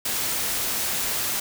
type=noise; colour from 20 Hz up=white; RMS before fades=-26 dBFS; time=0.05-1.4 s; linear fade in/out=5 ms; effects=none